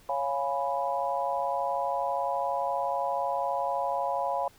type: chord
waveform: sine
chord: C# dominant seventh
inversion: none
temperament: equal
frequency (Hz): 554.4 / 698.5 / 830.6 / 987.8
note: C#5 / E#5 / G#5 / B5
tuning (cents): 0 / 0 / 0 / 0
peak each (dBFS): -32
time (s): 0.09-4.48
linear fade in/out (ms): 2
effects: pink hiss -58 dBFS RMS until 4.58 s